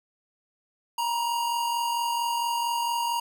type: tone pair together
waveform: square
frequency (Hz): 939.6 / 984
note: A#5 / B5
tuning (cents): +13 / -7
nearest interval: minor second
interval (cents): 80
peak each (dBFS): -26 / -37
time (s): 0.98-3.2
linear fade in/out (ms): 5
effects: none